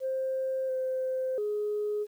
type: tone with pitch steps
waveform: sine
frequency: 526 / 519 / 418.5 Hz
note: C5 / C5 / G#4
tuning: +9 / -14 / +13 cents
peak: -27 dBFS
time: 0-2.07 s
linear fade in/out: 50 ms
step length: 690 ms
effects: tanh soft clip ceiling -23 dBFS + 10-bit